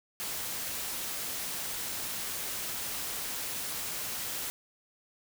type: noise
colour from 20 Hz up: white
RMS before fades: -36 dBFS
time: 0.2-4.5 s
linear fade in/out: 0 ms
effects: none